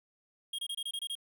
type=tone bursts; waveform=square; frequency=3252 Hz; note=G#7; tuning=37 cents flat; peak=-35 dBFS; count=8; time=0.53-1.153 s; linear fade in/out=5 ms; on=56 ms; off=25 ms; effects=none